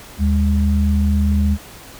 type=tone pair together; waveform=sine; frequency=76.23 / 203.5 Hz; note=D#2 / G#3; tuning=-35 / -35 cents; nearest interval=octave + perfect fourth; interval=1700 cents; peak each=-14 / -18 dBFS; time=0.18-1.58 s; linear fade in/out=50 ms; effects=pink hiss -39 dBFS RMS until 1.99 s